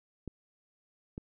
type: clicks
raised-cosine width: 3 ms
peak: -26 dBFS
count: 2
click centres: 0.277 / 1.179 s
effects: none